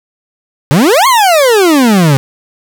40% pulse exponential two-way sweep, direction up then down, 130.1 to 1108.7 to 130.1 Hz, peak -4 dBFS, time 0.71-2.17 s, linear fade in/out 0 ms, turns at 1.07 s, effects none

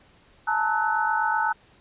sine tone cluster, 859 / 907 / 1294 / 1495 Hz, A5 / A#5 / E6 / F#6, -42 / -48 / -32 / +17 cents, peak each -26 / -26 / -29 / -26 dBFS, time 0.47-1.53 s, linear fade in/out 10 ms, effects pink hiss -57 dBFS RMS until 1.8 s + resampled to 8000 Hz

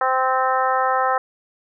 harmonic tone, 260 Hz, C4, 11 cents flat, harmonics 2 / 3 / 4 / 5 / 6 / 7, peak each -24 / -21 / -23 / -22 / -31 / -29 dBFS, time 0.01-1.18 s, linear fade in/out 2 ms, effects none

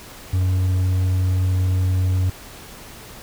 triangle tone, 92.5 Hz, F#2, in tune, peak -14 dBFS, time 0.33-2.3 s, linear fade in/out 5 ms, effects pink hiss -40 dBFS RMS until 3.22 s

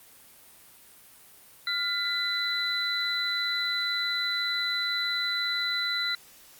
sine tone cluster, 1401 / 2002 / 3997 Hz, F6 / B6 / B7, +5 / +23 / +20 cents, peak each -32 / -33 / -28 dBFS, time 1.67-6.15 s, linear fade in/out 2 ms, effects white hiss -53 dBFS RMS until 6.59 s + Opus 32 kbps

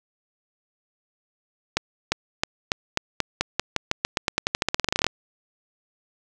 accelerating click train, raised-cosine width 0.2 ms, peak -3 dBFS, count 28, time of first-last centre 1.77-5.066 s, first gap 350 ms, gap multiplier 0.9, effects none

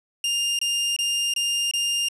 sawtooth tone bursts, 2807 Hz, F7, 8 cents sharp, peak -18 dBFS, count 5, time 0.24-2.086 s, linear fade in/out 2 ms, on 350 ms, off 24 ms, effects resampled to 24000 Hz + 10-bit

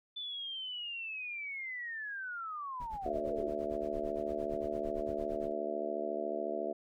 sine linear sweep, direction down, 3520 to 327.9 Hz, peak -38 dBFS, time 0.16-3.49 s, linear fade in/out 10 ms
brown noise with tremolo, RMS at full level -46 dBFS, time 2.8-5.52 s, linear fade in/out 2 ms, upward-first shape sine, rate 8.8 Hz, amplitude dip 95%
harmonic tone, 74 Hz, D2, 14 cents sharp, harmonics 3 / 4 / 5 / 6 / 7 / 8 / 9, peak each -46 / -44 / -40 / -43 / -45 / -42 / -37 dBFS, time 3.05-6.73 s, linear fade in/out 10 ms
effects none

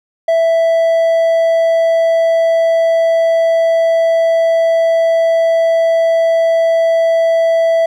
triangle tone, 660 Hz, E5, 2 cents sharp, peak -7 dBFS, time 0.28-7.86 s, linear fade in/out 5 ms, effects none

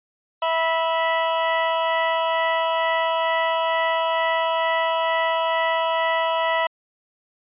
sawtooth tone pair together, 655 / 981.4 Hz, E5 / B5, -11 / -11 cents, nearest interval perfect fifth, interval 700 cents, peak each -18 dBFS, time 0.42-6.67 s, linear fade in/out 5 ms, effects resampled to 8000 Hz

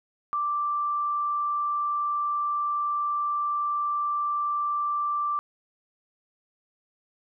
sine tone, 1174.7 Hz, D6, in tune, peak -24 dBFS, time 0.33-5.39 s, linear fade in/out 0 ms, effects none

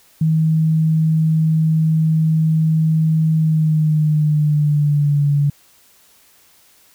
sine tone with pitch glide, 158.8 to 143.95 Hz, D#3 to D3, +36 to -34 cents, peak -12 dBFS, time 0.21-5.5 s, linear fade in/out 5 ms, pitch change -170 cents, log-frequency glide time 3.36-5.26 s, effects white hiss -52 dBFS RMS until 6.94 s

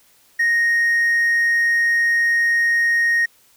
triangle tone, 1864.7 Hz, A#6, in tune, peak -12 dBFS, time 0.39-3.26 s, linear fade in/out 10 ms, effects tanh soft clip ceiling -8 dBFS + white hiss -55 dBFS RMS until 3.56 s

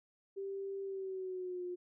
sine tone with pitch glide, 392 to 357.4 Hz, G4 to F4, 0 to +40 cents, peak -38 dBFS, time 0.36-1.76 s, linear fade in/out 20 ms, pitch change -160 cents, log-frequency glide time 0.83-1.64 s, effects none

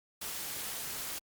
white noise with amplitude modulation, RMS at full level -36 dBFS, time 0.21-1.19 s, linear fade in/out 10 ms, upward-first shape sine, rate 260 Hz, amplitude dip 65%, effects Opus 48 kbps

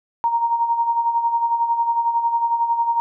sine tone with tremolo, 932.3 Hz, A#5, in tune, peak -14 dBFS, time 0.24-3 s, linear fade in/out 0 ms, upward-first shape sine, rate 11 Hz, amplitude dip 60%, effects none

